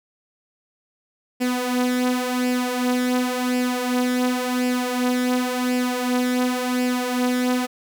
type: tone with flanger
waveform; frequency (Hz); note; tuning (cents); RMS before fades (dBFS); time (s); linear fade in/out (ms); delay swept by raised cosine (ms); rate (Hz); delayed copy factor
sawtooth; 249.7; B3; +19; -22; 1.4-7.67; 20; 0.39 to 4.59; 0.92; +0.6
effects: none